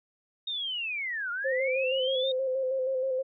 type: linear two-way sweep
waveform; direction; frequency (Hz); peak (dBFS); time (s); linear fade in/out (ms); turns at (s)
sine; down then up; 3729 to 1381 to 3729; -30; 0.47-2.32; 5; 1.31
type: tone with vibrato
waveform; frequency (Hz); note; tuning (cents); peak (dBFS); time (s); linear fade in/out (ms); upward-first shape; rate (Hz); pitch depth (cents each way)
sine; 523.3; C5; 0; -26; 1.44-3.23; 20; square; 6.3; 31
effects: none